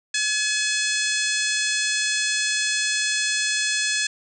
harmonic tone with a mistuned harmonic, 851 Hz, G#5, 42 cents sharp, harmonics 2 / 3 / 4 / 5 / 6 / 7 / 8 / 9 / 10, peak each -26 / -28 / -29 / -30 / -31 / -31 / -32 / -33 / -33 dBFS, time 0.14-4.07 s, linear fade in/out 5 ms, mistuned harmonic 7, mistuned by +44 cents, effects none

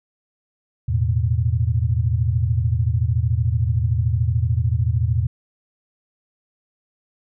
sine chord, E suspended fourth, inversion none, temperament equal, 82.41 / 110 / 123.47 Hz, E2 / A2 / B2, 0 / 0 / 0 cents, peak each -21 / -20 / -22 dBFS, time 0.88-5.27 s, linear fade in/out 10 ms, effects none

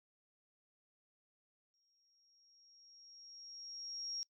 sine tone with exponential growth, 5588 Hz, F8, in tune, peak -38 dBFS, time 1.74-4.23 s, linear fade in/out 0 ms, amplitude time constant 540 ms, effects noise-tail reverb RT60 0.1 s tail -25 dB re dry

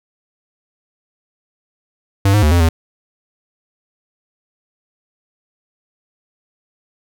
square tone with pitch steps, 98.5 / 104.7 / 75.5 / 86.7 / 81.8 Hz, G2 / G#2 / D2 / F2 / E2, +9 / +15 / +48 / -12 / -13 cents, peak -10 dBFS, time 2.25-2.69 s, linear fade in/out 5 ms, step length 88 ms, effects none

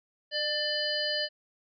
harmonic tone with a mistuned harmonic, 600 Hz, D5, 37 cents sharp, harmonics 1 / 3 / 5 / 7 / 8, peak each -34 / -34 / -34 / -34 / -34 dBFS, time 0.31-1.29 s, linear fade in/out 50 ms, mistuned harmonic 3, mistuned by -28 cents, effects none

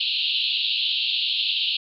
pink band-pass noise, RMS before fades -24 dBFS, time 0-1.77 s, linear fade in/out 5 ms, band 2700 to 4300 Hz, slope 96 dB/octave, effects none

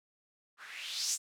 violet noise with low-pass filter sweep, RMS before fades -37 dBFS, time 0.57-1.18 s, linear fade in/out 50 ms, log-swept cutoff 1300 to 7700 Hz, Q 3.2, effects none

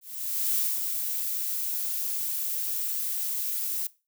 violet noise with ADSR envelope, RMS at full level -25 dBFS, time 0.01-3.87 s, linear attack 550 ms, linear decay 230 ms, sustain -5 dB, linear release 4 ms, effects noise-tail reverb RT60 0.3 s tail -20 dB re dry

